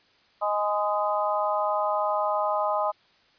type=harmonic tone with a mistuned harmonic; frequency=207.7 Hz; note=G#3; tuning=in tune; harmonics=3 / 4 / 5 / 6; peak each=-27 / -28 / -29 / -30 dBFS; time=0.41-2.92 s; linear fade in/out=20 ms; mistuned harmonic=5; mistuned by=-20 cents; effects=white hiss -61 dBFS RMS until 3.38 s + resampled to 11025 Hz